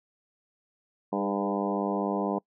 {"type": "harmonic tone with a mistuned harmonic", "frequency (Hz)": 100, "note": "G2", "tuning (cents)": 35, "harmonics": [2, 3, 4, 5, 6, 7, 8, 9, 10], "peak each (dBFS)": [-31, -33, -34, -35, -36, -36, -37, -38, -38], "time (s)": [1.12, 2.39], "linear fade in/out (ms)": 10, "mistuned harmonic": 4, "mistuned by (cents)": 18, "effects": ["noise-tail reverb RT60 0.1 s tail -26 dB re dry"]}